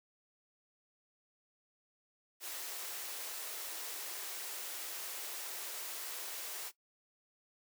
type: high-pass noise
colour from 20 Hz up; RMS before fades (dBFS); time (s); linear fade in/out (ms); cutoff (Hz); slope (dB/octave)
white; -43; 2.4-6.72; 50; 330; 48
effects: noise-tail reverb RT60 0.1 s tail -17 dB re dry